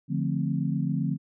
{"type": "chord", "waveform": "sine", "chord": "D minor seventh", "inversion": "none", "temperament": "equal", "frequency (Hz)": [146.83, 174.61, 220, 261.6], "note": ["D3", "F3", "A3", "C4"], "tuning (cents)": [0, 0, 0, 0], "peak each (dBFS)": [-28, -29, -32, -32], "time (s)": [0.08, 1.18], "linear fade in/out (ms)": 50, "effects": []}